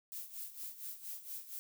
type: noise with tremolo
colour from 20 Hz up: violet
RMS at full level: -43 dBFS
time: 0.12-1.59 s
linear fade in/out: 0 ms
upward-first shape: sine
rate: 4.3 Hz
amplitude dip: 75%
effects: none